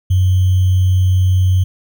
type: tone with sample-and-hold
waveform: sine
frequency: 92.5 Hz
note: F#2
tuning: in tune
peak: -9 dBFS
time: 0.1-1.64 s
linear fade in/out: 10 ms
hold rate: 3150 Hz
effects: none